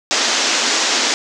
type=band-pass noise; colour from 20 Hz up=white; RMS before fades=-17 dBFS; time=0.11-1.14 s; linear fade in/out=0 ms; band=230 to 6900 Hz; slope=48 dB/octave; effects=none